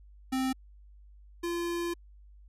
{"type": "tone pair in turn", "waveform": "square", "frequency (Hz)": [261.6, 343.7], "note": ["C4", "F4"], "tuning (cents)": [0, -28], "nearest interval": "perfect fourth", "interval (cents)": 472, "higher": "second", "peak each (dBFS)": [-28, -31], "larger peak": "first", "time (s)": [[0.32, 0.53], [1.43, 1.94]], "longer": "second", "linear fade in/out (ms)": 10, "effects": ["added 50 Hz sine -51 dBFS peak until 2.48 s", "resampled to 32000 Hz"]}